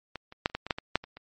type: clicks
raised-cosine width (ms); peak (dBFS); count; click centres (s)
0.3; -20 / -30 / -6 / -30 / -13 / -21 / -9 / -19 / -6 / -26 / -28; 11; 0.157 / 0.324 / 0.459 / 0.499 / 0.55 / 0.666 / 0.708 / 0.785 / 0.956 / 1.04 / 1.17
effects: MP3 32 kbps